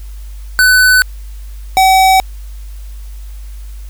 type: tone pair in turn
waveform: square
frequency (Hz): 1503 / 760.7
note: F#6 / F#5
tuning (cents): +27 / +48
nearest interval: octave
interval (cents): 1179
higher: first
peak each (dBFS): -6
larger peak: neither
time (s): 0.59-1.02 / 1.77-2.2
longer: neither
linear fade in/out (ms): 0
effects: added 50 Hz sine -25 dBFS peak until 3.89 s + white hiss -45 dBFS RMS until 3.89 s